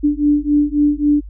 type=beating tone pair; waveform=sine; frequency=291.7 / 295.4 Hz; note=D4 / D4; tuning=-12 / +10 cents; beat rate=3.7 Hz; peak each=-15 dBFS; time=0.03-1.21 s; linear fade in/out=20 ms; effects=added 50 Hz sine -30 dBFS peak until 1.29 s

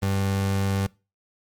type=tone; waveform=30% pulse; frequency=97.7 Hz; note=G2; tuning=5 cents flat; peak=-19 dBFS; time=0.02-0.87 s; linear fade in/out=10 ms; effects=noise-tail reverb RT60 0.3 s tail -23 dB re dry + MP3 96 kbps

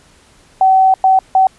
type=tone bursts at uneven times; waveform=sine; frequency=761 Hz; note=F#5; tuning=48 cents sharp; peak=-6 dBFS; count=3; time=0.61-0.94 / 1.04-1.19 / 1.35-1.47 s; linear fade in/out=2 ms; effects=pink hiss -48 dBFS RMS until 1.58 s + resampled to 24000 Hz

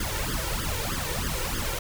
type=noise with flanger; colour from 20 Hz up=pink; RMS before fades=-29 dBFS; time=0-1.79 s; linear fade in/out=5 ms; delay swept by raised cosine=0.6 to 2.2 ms; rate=3.2 Hz; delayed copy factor=+0.95; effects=none

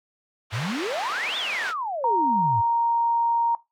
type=band-pass noise; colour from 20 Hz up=pink; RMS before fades=-33 dBFS; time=0.5-1.74 s; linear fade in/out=50 ms; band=810 to 3700 Hz; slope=12 dB/octave
type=exponential two-way sweep; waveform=sine; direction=up then down; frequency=98 to 3665 to 98 Hz; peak=-26 dBFS; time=0.52-2.62 s; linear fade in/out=20 ms; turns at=1.37 s
type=tone; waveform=sine; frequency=932.3 Hz; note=A#5; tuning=in tune; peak=-19 dBFS; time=2.04-3.55 s; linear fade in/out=2 ms
effects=noise-tail reverb RT60 0.2 s tail -19 dB re dry

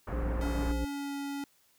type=low-pass noise; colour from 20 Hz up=pink; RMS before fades=-39 dBFS; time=0.07-0.72 s; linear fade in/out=5 ms; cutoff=1700 Hz; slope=24 dB/octave
type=harmonic tone; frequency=58.27 Hz; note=A#1; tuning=in tune; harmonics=1 / 3 / 5 / 7 / 9; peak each=-30 / -44 / -43 / -48 / -41 dBFS; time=0.12-0.85 s; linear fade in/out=5 ms
type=tone with pitch glide; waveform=square; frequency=283.3 to 281.2 Hz; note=C#4 to C#4; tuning=+38 to +25 cents; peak=-35 dBFS; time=0.41-1.44 s; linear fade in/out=2 ms; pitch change=-13 cents; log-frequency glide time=0.89-1.15 s
effects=white hiss -67 dBFS RMS until 1.78 s

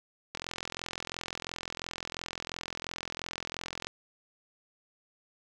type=click train; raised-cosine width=0.2 ms; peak=-18 dBFS; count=152; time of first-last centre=0.35-3.87 s; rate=42.9 Hz; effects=none

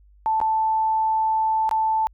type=tone with dropouts; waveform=sine; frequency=880 Hz; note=A5; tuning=in tune; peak=-18 dBFS; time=0.26-2.07 s; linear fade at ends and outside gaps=0 ms; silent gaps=0.402-0.414 / 1.692-1.712 s; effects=added 50 Hz sine -50 dBFS peak until 2.13 s

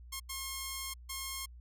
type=tone bursts at uneven times; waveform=5% pulse; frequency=1074 Hz; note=C6; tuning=45 cents sharp; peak=-26 dBFS; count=3; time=0.12-0.2 / 0.29-0.94 / 1.09-1.46 s; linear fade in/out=10 ms; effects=added 60 Hz sine -49 dBFS peak until 1.6 s

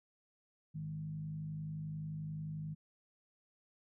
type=tone with frequency modulation; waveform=sine; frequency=155.56 Hz; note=D#3; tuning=in tune; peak=-39 dBFS; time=0.74-2.75 s; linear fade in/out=20 ms; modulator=51.4 Hz; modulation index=0.5; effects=none

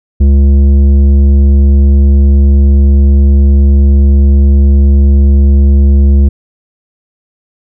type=tone with tanh clipping; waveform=sine; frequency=69.6 Hz; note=C#2; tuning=8 cents sharp; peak=-4 dBFS; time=0.2-6.29 s; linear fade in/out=10 ms; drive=10 dB; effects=none

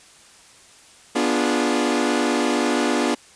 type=chord; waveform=sawtooth; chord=B diminished seventh; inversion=none; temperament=equal with one note detuned; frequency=245 / 293.7 / 349.2 / 415.3 Hz; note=B3 / D4 / F4 / Ab4; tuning=-14 / 0 / 0 / 0 cents; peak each=-19 / -19 / -21 / -23 dBFS; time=1.15-3.15 s; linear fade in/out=10 ms; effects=white hiss -49 dBFS RMS until 3.35 s + resampled to 22050 Hz

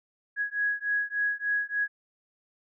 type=beating tone pair; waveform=sine; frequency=1663 / 1666.4 Hz; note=G#6 / G#6; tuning=+2 / +5 cents; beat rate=3.4 Hz; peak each=-29 dBFS; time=0.36-1.88 s; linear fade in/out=50 ms; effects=none

